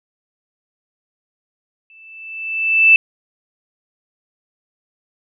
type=tone with exponential growth; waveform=sine; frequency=2644 Hz; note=E7; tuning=5 cents sharp; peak=-4 dBFS; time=1.9-2.96 s; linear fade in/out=1 ms; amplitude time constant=230 ms; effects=none